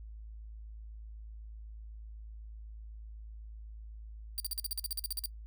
5% pulse tone bursts, 4686 Hz, D8, 5 cents flat, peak -26 dBFS, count 14, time 4.38-5.258 s, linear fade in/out 0 ms, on 20 ms, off 46 ms, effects noise-tail reverb RT60 0.1 s tail -22 dB re dry + added 54 Hz sine -44 dBFS peak until 5.46 s

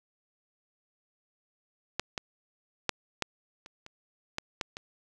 clicks, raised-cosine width 0.2 ms, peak -11 / -15 / -8 / -11 / -29 / -28 / -14 / -13 / -22 dBFS, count 9, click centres 1.996 / 2.178 / 2.893 / 3.223 / 3.661 / 3.864 / 4.384 / 4.612 / 4.769 s, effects none

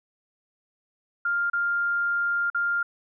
sine tone with dropouts, 1400 Hz, F6, 4 cents sharp, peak -22 dBFS, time 1.25-2.83 s, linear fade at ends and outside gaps 5 ms, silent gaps 1.5-1.532 / 2.501-2.546 s, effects none

